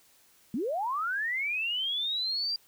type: linear sweep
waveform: sine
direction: up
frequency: 196 to 4784 Hz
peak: -28 dBFS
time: 0.54-2.56 s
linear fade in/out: 2 ms
effects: white hiss -62 dBFS RMS until 2.67 s